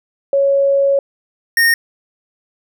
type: tone pair in turn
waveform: sine / square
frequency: 554.4 / 1844.4 Hz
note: C#5 / A#6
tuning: 0 / -19 cents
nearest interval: octave + major sixth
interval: 2081 cents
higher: second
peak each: -10 dBFS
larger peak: neither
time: 0.33-0.99 / 1.57-1.74 s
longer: first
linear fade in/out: 2 ms
effects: none